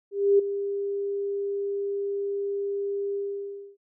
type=tone with ADSR envelope; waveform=sine; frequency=400.4 Hz; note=G4; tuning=37 cents sharp; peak=-14 dBFS; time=0.11-3.77 s; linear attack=280 ms; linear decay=9 ms; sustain=-12 dB; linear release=620 ms; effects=none